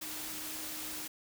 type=tone in noise; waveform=sine; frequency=309 Hz; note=D#4; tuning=12 cents flat; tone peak=-50 dBFS; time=0.01-1.08 s; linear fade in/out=10 ms; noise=white; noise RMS=-41 dBFS; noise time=0.01-1.08 s; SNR=-12 dB; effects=none